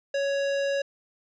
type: tone with hard clipping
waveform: sine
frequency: 557 Hz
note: C#5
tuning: 8 cents sharp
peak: -26 dBFS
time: 0.14-0.82 s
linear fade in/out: 5 ms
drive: 18 dB
effects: resampled to 16000 Hz